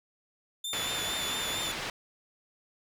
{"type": "tone with vibrato", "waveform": "sawtooth", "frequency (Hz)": 3536, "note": "A7", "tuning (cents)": 8, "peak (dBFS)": -30, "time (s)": [0.64, 1.72], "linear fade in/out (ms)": 5, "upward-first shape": "sine", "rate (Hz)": 4.4, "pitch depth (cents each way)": 31}
{"type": "low-pass noise", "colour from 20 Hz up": "white", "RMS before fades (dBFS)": -36, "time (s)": [0.73, 1.9], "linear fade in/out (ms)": 2, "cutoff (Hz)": 3300, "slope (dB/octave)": 12}
{"effects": []}